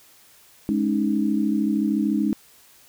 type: tone cluster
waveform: sine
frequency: 210.3 / 277.6 / 311.1 Hz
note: G#3 / C#4 / D#4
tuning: +22 / +3 / 0 cents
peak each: -22 / -25 / -24 dBFS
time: 0.69-2.33 s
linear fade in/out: 0 ms
effects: white hiss -53 dBFS RMS until 2.88 s